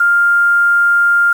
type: tone with quantisation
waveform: sine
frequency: 1400 Hz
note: F6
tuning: 4 cents sharp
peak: -8 dBFS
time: 0-1.33 s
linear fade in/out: 5 ms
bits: 6
effects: none